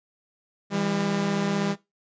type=tone pair together; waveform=sawtooth; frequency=164.81 / 200.7 Hz; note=E3 / G3; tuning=0 / +41 cents; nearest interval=minor third; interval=341 cents; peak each=-25 / -21 dBFS; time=0.7-1.76 s; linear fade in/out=50 ms; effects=noise-tail reverb RT60 0.2 s tail -18 dB re dry + resampled to 16000 Hz